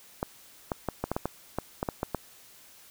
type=clicks; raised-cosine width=1 ms; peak=-14 dBFS; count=12; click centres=0.229 / 0.718 / 0.887 / 1.04 / 1.116 / 1.165 / 1.256 / 1.586 / 1.829 / 1.888 / 2.031 / 2.147 s; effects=white hiss -54 dBFS RMS until 2.9 s